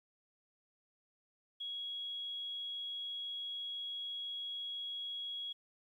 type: tone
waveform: sine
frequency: 3322 Hz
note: G#7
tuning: in tune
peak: -39 dBFS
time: 1.6-5.53 s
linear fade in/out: 10 ms
effects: 12-bit